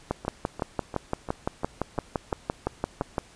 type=two click trains; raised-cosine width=1 ms; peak=-11 / -20 dBFS; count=19 / 9; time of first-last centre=0.11-3.182 / 0.25-3.018 s; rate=5.86 / 2.89 Hz; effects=pink hiss -53 dBFS RMS until 3.35 s + resampled to 22050 Hz